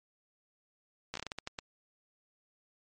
slowing click train, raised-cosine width 0.2 ms, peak -20 dBFS, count 10, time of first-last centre 1.14-1.588 s, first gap 14 ms, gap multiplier 1.3, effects MP3 48 kbps

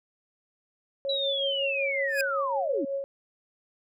sine tone with tremolo, 551 Hz, C#5, 11 cents flat, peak -26 dBFS, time 1.05-3.04 s, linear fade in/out 0 ms, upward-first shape triangle, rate 5.4 Hz, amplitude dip 55%
sine linear sweep, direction down, 3951 to 247.8 Hz, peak -27 dBFS, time 1.09-2.85 s, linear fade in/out 5 ms
sawtooth tone with exponential growth, 2489 Hz, D#7, in tune, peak -21 dBFS, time 2.08-2.21 s, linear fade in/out 2 ms, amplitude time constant 28 ms
effects none

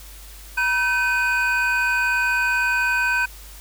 triangle tone cluster, 962 / 1532 / 2484 Hz, B5 / G6 / D#7, -46 / -40 / -3 cents, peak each -25 / -18 / -22 dBFS, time 0.57-3.26 s, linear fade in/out 10 ms, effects added 50 Hz sine -40 dBFS peak until 3.6 s + white hiss -44 dBFS RMS until 3.6 s

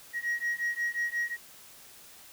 sine beating tone pair, 1892 / 1897.6 Hz, A#6 / A#6, +25 / +30 cents, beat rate 5.6 Hz, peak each -30 dBFS, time 0.13-1.37 s, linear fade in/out 50 ms, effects tanh soft clip ceiling -25 dBFS + white hiss -52 dBFS RMS until 2.32 s

